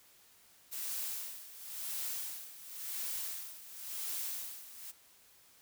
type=noise with tremolo; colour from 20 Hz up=blue; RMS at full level=-38 dBFS; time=0.71-4.92 s; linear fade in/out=20 ms; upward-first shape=sine; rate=0.94 Hz; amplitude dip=80%; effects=white hiss -63 dBFS RMS until 5.61 s